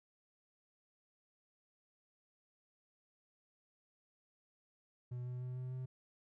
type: tone with pitch steps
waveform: triangle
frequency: 123.4 / 124.69 / 125.99 / 127.31 / 128.64 Hz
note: B2 / B2 / B2 / C3 / C3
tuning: -1 / +17 / +35 / -47 / -29 cents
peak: -38 dBFS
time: 5.11-5.86 s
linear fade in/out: 10 ms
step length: 150 ms
effects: none